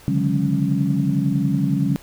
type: tone cluster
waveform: sine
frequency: 139.2 / 150.1 / 181.5 / 203.3 / 276.2 Hz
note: C#3 / D3 / F#3 / G#3 / C#4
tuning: +8 / +38 / -33 / -37 / -6 cents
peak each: -23 dBFS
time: 0.08-1.96 s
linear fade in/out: 0 ms
effects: tanh soft clip ceiling -5 dBFS + pink hiss -46 dBFS RMS until 2.02 s